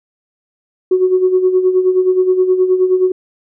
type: tone with tremolo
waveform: sine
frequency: 370 Hz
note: F#4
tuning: in tune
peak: -6 dBFS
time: 0.91-3.12 s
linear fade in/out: 5 ms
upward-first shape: sine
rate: 9.5 Hz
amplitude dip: 65%
effects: tanh soft clip ceiling -2 dBFS